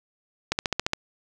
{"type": "click train", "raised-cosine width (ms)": 0.2, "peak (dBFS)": -6, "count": 7, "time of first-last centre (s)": [0.52, 0.934], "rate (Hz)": 14.5, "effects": []}